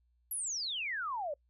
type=exponential sweep; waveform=sine; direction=down; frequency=11850 to 554 Hz; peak=-34 dBFS; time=0.31-1.34 s; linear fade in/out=5 ms; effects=noise-tail reverb RT60 0.1 s tail -25 dB re dry + added 60 Hz sine -69 dBFS peak until 1.49 s